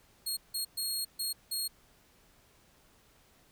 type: tone bursts at uneven times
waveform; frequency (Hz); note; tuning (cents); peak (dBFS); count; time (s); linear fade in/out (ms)
20% pulse; 4284; C8; +40; -26; 5; 0.26-0.37 / 0.54-0.65 / 0.77-1.05 / 1.19-1.33 / 1.51-1.68; 10
effects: pink hiss -64 dBFS RMS until 3.51 s